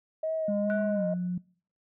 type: tone with vibrato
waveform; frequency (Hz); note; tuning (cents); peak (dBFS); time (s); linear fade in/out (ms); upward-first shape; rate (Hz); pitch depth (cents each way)
sine; 628; D#5; +16; -27; 0.23-1.14; 5; sine; 2.2; 37
type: tone with pitch glide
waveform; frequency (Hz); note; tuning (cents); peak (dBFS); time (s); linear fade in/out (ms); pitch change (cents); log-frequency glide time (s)
sine; 204.2 to 178.8; G#3 to F3; -29 to +41; -27; 0.48-1.38; 5; -230; 0.95-1.06
type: tone with exponential decay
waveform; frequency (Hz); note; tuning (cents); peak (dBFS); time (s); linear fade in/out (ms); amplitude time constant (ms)
sine; 1480; F#6; 0; -31; 0.7-1.35; 0; 140
effects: noise-tail reverb RT60 0.5 s tail -24 dB re dry + tanh soft clip ceiling -18 dBFS